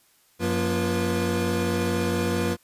square tone cluster, 93.8 / 179.2 / 236.9 / 346.7 / 484.4 Hz, F#2 / F3 / A#3 / F4 / B4, +24 / +45 / +28 / -13 / -34 cents, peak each -30 dBFS, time 0.39-2.57 s, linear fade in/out 50 ms, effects white hiss -61 dBFS RMS until 2.63 s + resampled to 32000 Hz

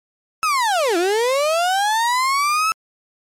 35% pulse linear two-way sweep, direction down then up, 1318.5 to 329 to 1318.5 Hz, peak -14 dBFS, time 0.43-2.72 s, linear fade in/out 0 ms, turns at 0.97 s, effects low-pass 11000 Hz 12 dB/octave + MP3 96 kbps

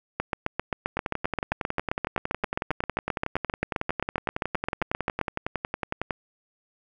two click trains, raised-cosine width 0.5 ms, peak -10 / -12 dBFS, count 39 / 57, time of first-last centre 0.2-5.213 / 0.97-6.108 s, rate 7.58 / 10.9 Hz, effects none

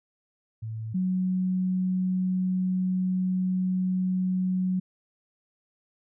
sine tone pair in turn, 110.9 / 184.85 Hz, A2 / F#3, +14 / -1 cents, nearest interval major sixth, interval 885 cents, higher second, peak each -31 / -23 dBFS, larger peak second, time 0.62-0.94 / 0.94-4.8 s, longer second, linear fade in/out 10 ms, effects none

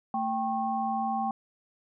sine tone cluster, 224.3 / 785 / 1088 Hz, A3 / G5 / C#6, +34 / +2 / -33 cents, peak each -33 / -28 / -36 dBFS, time 0.14-1.31 s, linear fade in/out 2 ms, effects none

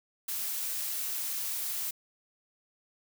blue noise, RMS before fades -34 dBFS, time 0.28-1.91 s, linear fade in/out 5 ms, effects none

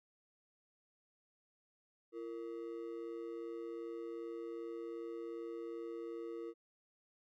triangle ring-modulated tone, 400.9 Hz, G4, 39 cents sharp, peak -37 dBFS, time 2.12-6.54 s, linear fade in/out 50 ms, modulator 61.3 Hz, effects none

